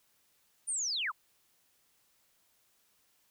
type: linear sweep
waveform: sine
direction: down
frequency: 9500 to 880 Hz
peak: -31 dBFS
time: 0.67-1.12 s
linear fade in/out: 20 ms
effects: white hiss -71 dBFS RMS until 3.3 s